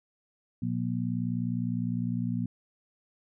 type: harmonic tone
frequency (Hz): 59.9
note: A#1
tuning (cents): +48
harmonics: 2 / 3 / 4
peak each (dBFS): -32 / -32 / -32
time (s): 0.62-2.46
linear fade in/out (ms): 5
effects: none